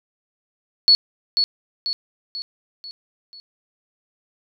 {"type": "tone with echo", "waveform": "sine", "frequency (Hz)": 4400, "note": "C#8", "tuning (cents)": -14, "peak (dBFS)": -9, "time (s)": [0.88, 0.95], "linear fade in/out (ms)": 0, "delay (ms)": 490, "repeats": 5, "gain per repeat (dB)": -6, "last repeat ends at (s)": 3.4, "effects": []}